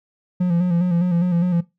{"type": "tone with vibrato", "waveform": "triangle", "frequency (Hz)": 175.4, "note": "F3", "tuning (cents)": 8, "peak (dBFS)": -13, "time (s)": [0.4, 1.61], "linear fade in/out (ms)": 10, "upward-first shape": "square", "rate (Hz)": 4.9, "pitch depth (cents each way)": 47, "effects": ["noise-tail reverb RT60 0.2 s tail -18 dB re dry"]}